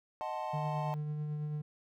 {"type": "chord", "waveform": "triangle", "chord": "D# diminished seventh", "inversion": "none", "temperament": "equal", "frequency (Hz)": [622.3, 740, 880, 1046.5], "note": ["D#5", "F#5", "A5", "C6"], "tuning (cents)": [0, 0, 0, 0], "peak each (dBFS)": [-39, -39, -37, -42], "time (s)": [0.21, 0.94], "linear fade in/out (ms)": 0}
{"type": "tone with tremolo", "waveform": "triangle", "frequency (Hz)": 150.3, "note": "D3", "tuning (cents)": 40, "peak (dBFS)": -31, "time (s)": [0.53, 1.62], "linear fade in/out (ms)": 10, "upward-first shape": "triangle", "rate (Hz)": 9.1, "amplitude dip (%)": 30}
{"effects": []}